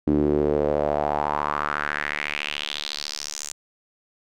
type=tone with band-pass filter sweep; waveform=sawtooth; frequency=73.9 Hz; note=D2; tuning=11 cents sharp; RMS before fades=-25 dBFS; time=0.07-3.52 s; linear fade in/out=5 ms; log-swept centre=290 to 7200 Hz; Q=3.7; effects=none